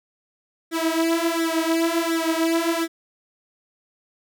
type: tone with flanger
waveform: sawtooth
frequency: 329.6 Hz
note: E4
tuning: in tune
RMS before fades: -22 dBFS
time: 0.71-2.88 s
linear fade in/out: 50 ms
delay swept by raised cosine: 0.53 to 6.53 ms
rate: 1.4 Hz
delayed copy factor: +0.95
effects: none